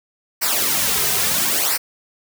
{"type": "noise with flanger", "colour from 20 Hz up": "white", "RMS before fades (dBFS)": -19, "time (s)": [0.41, 1.78], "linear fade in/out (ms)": 20, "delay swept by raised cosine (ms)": [0.29, 3.59], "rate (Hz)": 0.74, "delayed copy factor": -0.75, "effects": []}